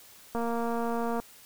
click train, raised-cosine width 1 ms, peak -19 dBFS, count 199, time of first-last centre 0.35-1.2 s, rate 233 Hz, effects white hiss -53 dBFS RMS until 1.45 s

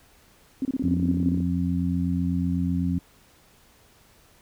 sine tone bursts, 264.5 Hz, C4, 19 cents sharp, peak -22 dBFS, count 14, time 0.62-1.405 s, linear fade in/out 2 ms, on 31 ms, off 27 ms
harmonic tone, 88 Hz, F2, 14 cents sharp, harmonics 1 / 2 / 3, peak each -28 / -25 / -27 dBFS, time 0.83-2.99 s, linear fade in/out 10 ms
effects pink hiss -57 dBFS RMS until 4.41 s

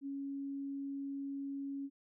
sine tone, 277.2 Hz, C#4, in tune, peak -38 dBFS, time 0.01-1.9 s, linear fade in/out 50 ms, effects none

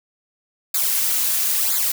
blue noise with flanger, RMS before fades -20 dBFS, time 0.74-1.92 s, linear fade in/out 5 ms, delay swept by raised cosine 0.34 to 5.34 ms, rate 1 Hz, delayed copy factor -0.9, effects none

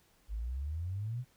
sine exponential sweep, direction up, 50.1 to 130 Hz, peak -34 dBFS, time 0.28-1.25 s, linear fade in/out 50 ms, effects pink hiss -68 dBFS RMS until 1.36 s

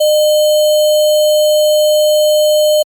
sine tone with sample-and-hold, 607 Hz, D#5, 43 cents flat, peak -7 dBFS, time 0-2.83 s, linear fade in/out 10 ms, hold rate 3675 Hz, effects Opus 48 kbps

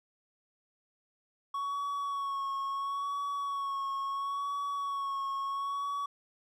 triangle tone with vibrato, 1113 Hz, C#6, 7 cents sharp, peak -30 dBFS, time 1.54-6.06 s, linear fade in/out 5 ms, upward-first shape sine, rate 0.73 Hz, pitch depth 30 cents each way, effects none

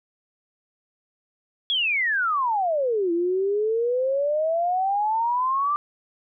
sine exponential two-way sweep, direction down then up, 3417 to 334.4 to 1193 Hz, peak -20 dBFS, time 1.7-5.76 s, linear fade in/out 0 ms, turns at 3.12 s, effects none

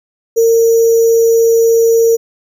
sine tone with sample-and-hold, 458.3 Hz, A#4, 29 cents flat, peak -6 dBFS, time 0.36-2.17 s, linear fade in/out 20 ms, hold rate 6300 Hz, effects none

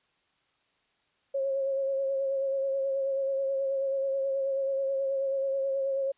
sine tone with vibrato, 543 Hz, C#5, 36 cents flat, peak -26 dBFS, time 1.34-6.12 s, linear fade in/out 10 ms, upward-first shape sine, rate 9.3 Hz, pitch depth 26 cents each way, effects white hiss -71 dBFS RMS until 6.17 s + resampled to 8000 Hz

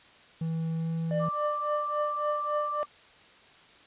triangle tone with pitch glide, 162.8 to 164.03 Hz, E3 to E3, -21 to -8 cents, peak -26 dBFS, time 0.41-1.29 s, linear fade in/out 5 ms, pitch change +13 cents, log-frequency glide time 0.76-0.91 s
triangle tone with tremolo, 597 Hz, D5, 28 cents sharp, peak -24 dBFS, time 1.11-2.83 s, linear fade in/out 0 ms, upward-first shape triangle, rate 3.6 Hz, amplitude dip 100%
sine tone, 1174.7 Hz, D6, in tune, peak -29 dBFS, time 1.19-2.86 s, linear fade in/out 50 ms
effects white hiss -55 dBFS RMS until 3.86 s + resampled to 8000 Hz

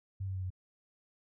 sine tone with pitch steps, 96.7 / 95.15 / 93.62 / 92.12 Hz, G2 / F#2 / F#2 / F#2, -23 / +49 / +21 / -7 cents, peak -34 dBFS, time 0.2-0.504 s, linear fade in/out 10 ms, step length 76 ms, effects none

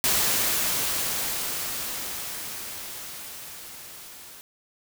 white noise with level ramp, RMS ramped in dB -22 to -45 dBFS, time 0.04-4.41 s, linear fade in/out 0 ms, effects none

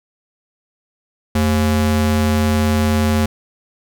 square ring-modulated tone, 154.2 Hz, D#3, 15 cents flat, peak -11 dBFS, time 1.35-3.26 s, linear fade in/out 5 ms, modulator 68.1 Hz, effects none

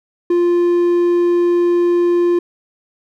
triangle tone, 348.8 Hz, F4, 2 cents flat, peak -9 dBFS, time 0.3-2.39 s, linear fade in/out 5 ms, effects none

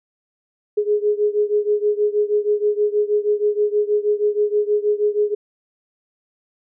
sine beating tone pair, 415.3 / 421.6 Hz, G#4 / G#4, 0 / +26 cents, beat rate 6.3 Hz, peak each -18 / -20 dBFS, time 0.77-5.35 s, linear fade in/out 10 ms, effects none

